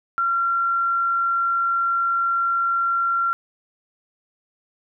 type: tone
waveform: sine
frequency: 1371 Hz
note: F6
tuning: 32 cents flat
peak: -18 dBFS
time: 0.18-3.33 s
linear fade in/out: 0 ms
effects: none